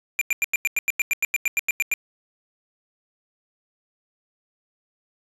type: tone bursts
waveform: square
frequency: 2388 Hz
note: D7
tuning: 28 cents sharp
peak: -19 dBFS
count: 16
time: 0.19-1.938 s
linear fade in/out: 0 ms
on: 23 ms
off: 92 ms
effects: resampled to 32000 Hz